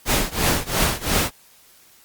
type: noise with tremolo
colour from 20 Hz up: pink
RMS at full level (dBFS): -17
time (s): 0.05-1.31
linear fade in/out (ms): 50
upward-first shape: triangle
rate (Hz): 2.9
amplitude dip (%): 95
effects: white hiss -52 dBFS RMS until 2.04 s + Opus 48 kbps